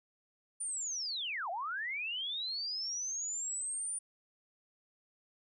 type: linear two-way sweep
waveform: sine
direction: down then up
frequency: 9410 to 655 to 9410 Hz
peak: -35 dBFS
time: 0.6-3.99 s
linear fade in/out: 10 ms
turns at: 1.5 s
effects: none